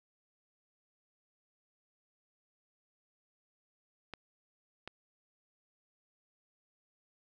clicks, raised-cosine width 0.3 ms, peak -26 dBFS, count 2, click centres 4.137 / 4.876 s, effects none

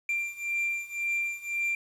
triangle beating tone pair, 2369 / 2370.9 Hz, D7 / D7, +14 / +16 cents, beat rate 1.9 Hz, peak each -31 / -29 dBFS, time 0.09-1.75 s, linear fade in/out 2 ms, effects resampled to 32000 Hz + 9-bit

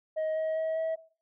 sine tone with pitch steps, 629 / 634.5 / 640 / 645.6 Hz, D#5 / D#5 / D#5 / E5, +19 / +34 / +49 / -36 cents, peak -25 dBFS, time 0.16-0.96 s, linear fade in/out 20 ms, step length 200 ms, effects noise-tail reverb RT60 0.4 s tail -19 dB re dry + tanh soft clip ceiling -27 dBFS

